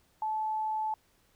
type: tone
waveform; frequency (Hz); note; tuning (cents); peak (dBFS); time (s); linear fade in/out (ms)
sine; 868; A5; -24; -29; 0.22-0.94; 2
effects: pink hiss -68 dBFS RMS until 1.35 s